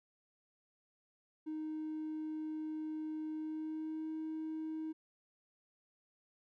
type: tone with pitch glide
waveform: triangle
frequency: 311.1 to 315.6 Hz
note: D#4 to D#4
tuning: 0 to +25 cents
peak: -35 dBFS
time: 1.46-4.93 s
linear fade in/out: 20 ms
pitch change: +25 cents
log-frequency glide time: 3.33-4.09 s
effects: tanh soft clip ceiling -34 dBFS